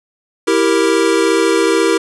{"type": "chord", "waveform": "square", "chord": "E diminished", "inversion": "none", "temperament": "equal", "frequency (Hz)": [329.6, 392, 466.2], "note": ["E4", "G4", "Bb4"], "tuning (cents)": [0, 0, 0], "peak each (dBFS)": -16, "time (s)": [0.47, 1.98], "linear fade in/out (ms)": 10, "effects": ["resampled to 24000 Hz", "7-bit"]}